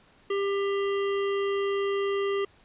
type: harmonic tone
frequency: 397.5 Hz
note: G4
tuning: 24 cents sharp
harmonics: 1 / 3 / 5 / 7 / 8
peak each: -25 / -35 / -39 / -42 / -43 dBFS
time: 0.3-2.45 s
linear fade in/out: 5 ms
effects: pink hiss -59 dBFS RMS until 2.64 s + resampled to 8000 Hz